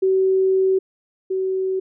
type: tone pair in turn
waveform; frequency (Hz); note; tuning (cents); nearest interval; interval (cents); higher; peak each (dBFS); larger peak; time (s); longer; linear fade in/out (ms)
sine; 380 / 378.3; F#4 / F#4; +46 / +38; unison; 8; first; -14 / -19; first; 0.02-0.79 / 1.3-1.8; first; 10
effects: none